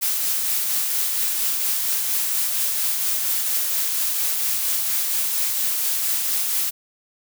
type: noise with tremolo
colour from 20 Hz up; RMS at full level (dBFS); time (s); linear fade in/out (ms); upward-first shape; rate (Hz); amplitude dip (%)
blue; -21; 0.01-6.71; 20; triangle; 4.3; 30
effects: none